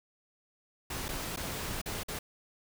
pink noise with dropouts, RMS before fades -37 dBFS, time 0.9-2.19 s, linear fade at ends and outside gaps 5 ms, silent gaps 1.084-1.088 / 1.362-1.371 / 1.816-1.858 / 2.034-2.083 s, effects none

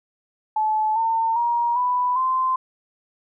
sine tone with pitch steps, 864 / 904.3 / 946.6 / 990.8 / 1037 Hz, A5 / A5 / A#5 / B5 / C6, -32 / +47 / +26 / +5 / -16 cents, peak -18 dBFS, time 0.56-2.56 s, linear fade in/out 5 ms, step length 400 ms, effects none

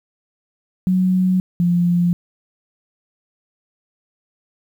sine tone pair in turn, 184.9 / 174.52 Hz, F#3 / F3, -1 / -1 cents, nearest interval minor second, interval 100 cents, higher first, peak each -13 dBFS, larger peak neither, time 0.87-1.4 / 1.6-2.13 s, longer neither, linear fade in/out 0 ms, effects 8-bit

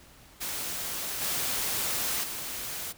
white noise with level steps, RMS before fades -34 / -30 / -36 dBFS, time 0.4-2.93 s, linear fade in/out 20 ms, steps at 1.21 / 2.23 s, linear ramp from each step 10 ms, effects pink hiss -54 dBFS RMS until 2.97 s

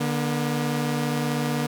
sawtooth tone pair together, 148.37 / 240.2 Hz, D3 / B3, +18 / -48 cents, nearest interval minor sixth, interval 834 cents, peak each -22 dBFS, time 0-1.67 s, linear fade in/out 10 ms, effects none

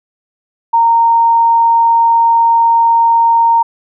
sine tone, 924 Hz, A#5, 16 cents flat, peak -6 dBFS, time 0.73-3.63 s, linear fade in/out 10 ms, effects none

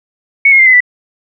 sine tone with pitch steps, 2217 / 2154 / 2093 / 2033 / 1975.1 Hz, C#7 / C7 / C7 / B6 / B6, 0 / +50 / 0 / +50 / 0 cents, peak -3 dBFS, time 0.45-0.805 s, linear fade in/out 5 ms, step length 71 ms, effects none

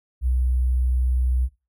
sine tone with sample-and-hold, 62.8 Hz, B1, 30 cents sharp, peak -18 dBFS, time 0.21-1.49 s, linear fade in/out 50 ms, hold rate 11025 Hz, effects noise-tail reverb RT60 0.3 s tail -20 dB re dry

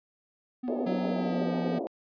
triangle tone with vibrato, 246.9 Hz, B3, in tune, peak -29 dBFS, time 0.63-1.8 s, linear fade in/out 10 ms, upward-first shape sine, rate 12 Hz, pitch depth 43 cents each way
white band-pass noise, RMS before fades -33 dBFS, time 0.68-1.87 s, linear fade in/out 0 ms, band 250 to 710 Hz, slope 48 dB/octave
square tone with pitch glide, 185 to 173.61 Hz, F#3 to F3, 0 to -10 cents, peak -32 dBFS, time 0.86-1.79 s, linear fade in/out 10 ms, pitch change -110 cents, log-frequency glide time 1.08-1.53 s
effects resampled to 11025 Hz

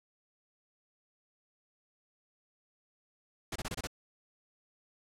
pink noise bursts, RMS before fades -37 dBFS, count 6, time 3.52-3.872 s, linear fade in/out 5 ms, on 37 ms, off 26 ms, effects low-pass 10000 Hz 12 dB/octave

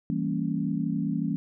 sine chord, E diminished seventh, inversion none, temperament equal with one note detuned, 164.81 / 196 / 229.9 / 277.2 Hz, E3 / G3 / Bb3 / Db4, 0 / 0 / -24 / 0 cents, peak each -30 / -31 / -31 / -31 dBFS, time 0.1-1.36 s, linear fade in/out 0 ms, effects none

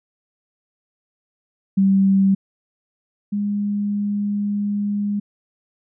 sine tone pair in turn, 194.2 / 204.6 Hz, G3 / G#3, -16 / -26 cents, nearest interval minor second, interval 90 cents, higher second, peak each -12 / -19 dBFS, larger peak first, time 1.77-2.35 / 3.32-5.2 s, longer second, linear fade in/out 10 ms, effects none

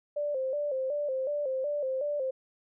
sine tone with vibrato, 554.4 Hz, C#5, in tune, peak -28 dBFS, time 0.16-2.31 s, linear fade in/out 10 ms, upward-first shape square, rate 2.7 Hz, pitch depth 96 cents each way, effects none

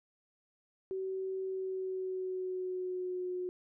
sine tone with pitch glide, 380 to 362.8 Hz, F#4 to F#4, +46 to -34 cents, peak -34 dBFS, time 0.91-3.49 s, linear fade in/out 0 ms, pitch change -80 cents, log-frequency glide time 1.43-3.31 s, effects none

